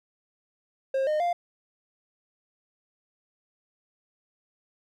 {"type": "tone with pitch steps", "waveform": "triangle", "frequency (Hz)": [535, 611, 697.8], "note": ["C5", "D#5", "F5"], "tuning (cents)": [38, -32, -2], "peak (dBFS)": -21, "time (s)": [0.94, 1.33], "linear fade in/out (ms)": 5, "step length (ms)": 130, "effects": []}